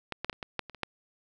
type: clicks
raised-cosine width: 0.3 ms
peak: -17 / -16 / -12 / -28 / -20 / -13 / -27 / -30 / -14 dBFS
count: 9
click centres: 0.123 / 0.246 / 0.297 / 0.329 / 0.428 / 0.593 / 0.697 / 0.747 / 0.833 s
effects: none